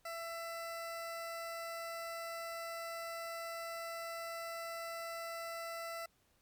20% pulse tone, 668 Hz, E5, 23 cents sharp, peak -36 dBFS, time 0.05-6.06 s, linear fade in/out 5 ms, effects pink hiss -73 dBFS RMS until 6.41 s + MP3 96 kbps

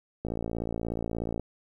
click train, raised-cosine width 2 ms, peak -19 dBFS, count 66, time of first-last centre 0.25-1.396 s, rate 56.7 Hz, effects 10-bit

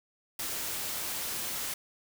white noise, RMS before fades -35 dBFS, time 0.39-1.74 s, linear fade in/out 5 ms, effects none

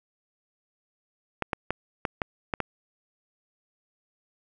clicks, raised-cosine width 0.5 ms, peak -11 dBFS, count 7, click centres 1.423 / 1.532 / 1.706 / 2.052 / 2.218 / 2.538 / 2.603 s, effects none

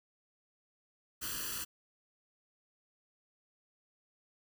white noise with comb filter, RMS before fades -39 dBFS, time 1.21-1.65 s, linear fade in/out 20 ms, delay 0.67 ms, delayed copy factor +0.95, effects none

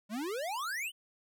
square exponential sweep, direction up, 196 to 3136 Hz, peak -35 dBFS, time 0.09-0.92 s, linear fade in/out 50 ms, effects none

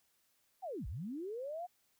sine linear two-way sweep, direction down then up, 807 to 45.41 to 733 Hz, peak -39 dBFS, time 0.62-1.67 s, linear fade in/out 20 ms, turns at 0.87 s, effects white hiss -75 dBFS RMS until 1.99 s

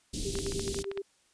pink band-stop noise, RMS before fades -35 dBFS, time 0.13-0.83 s, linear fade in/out 10 ms, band 370 to 3600 Hz, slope 24 dB/octave
sine tone with tremolo, 394.6 Hz, G4, 11 cents sharp, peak -31 dBFS, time 0.25-1.02 s, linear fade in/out 5 ms, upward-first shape sine, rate 9.8 Hz, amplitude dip 75%
clicks, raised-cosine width 0.3 ms, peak -23 dBFS, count 11, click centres 0.354 / 0.388 / 0.465 / 0.521 / 0.595 / 0.679 / 0.745 / 0.789 / 0.843 / 0.915 / 0.975 s
effects white hiss -67 dBFS RMS until 1.33 s + resampled to 22050 Hz

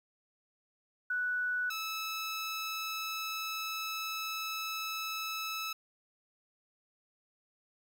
sine / 15% pulse tone pair in turn, 1480 / 1304.3 Hz, F#6 / E6, 0 / -19 cents, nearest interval major second, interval 219 cents, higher first, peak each -30 / -29 dBFS, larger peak second, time 1.1-1.7 / 1.7-5.73 s, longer second, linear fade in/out 5 ms, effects 11-bit

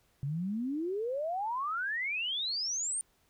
sine exponential sweep, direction up, 133.7 to 9130 Hz, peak -31 dBFS, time 0.23-3.01 s, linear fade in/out 0 ms, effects pink hiss -70 dBFS RMS until 3.29 s

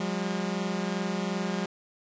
sawtooth tone pair together, 180 / 202.7 Hz, F#3 / G#3, -47 / -42 cents, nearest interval major second, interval 205 cents, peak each -27 dBFS, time 0-1.66 s, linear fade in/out 5 ms, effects resampled to 16000 Hz

